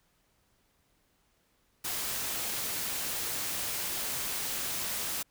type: noise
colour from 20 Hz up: white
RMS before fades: -34 dBFS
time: 1.84-5.23 s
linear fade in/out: 10 ms
effects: pink hiss -71 dBFS RMS until 5.3 s